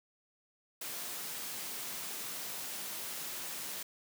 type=high-pass noise; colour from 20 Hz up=white; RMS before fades=-41 dBFS; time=0.81-3.83 s; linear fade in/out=5 ms; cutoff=120 Hz; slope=96 dB/octave; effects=none